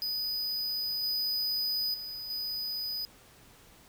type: tone with level steps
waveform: square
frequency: 4978 Hz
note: D#8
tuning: in tune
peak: -31 / -29 / -38 / -33 dBFS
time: 0.02-3.05 s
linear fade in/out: 0 ms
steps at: 1.03 / 1.94 / 2.3 s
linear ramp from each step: 2 ms
effects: pink hiss -57 dBFS RMS until 3.88 s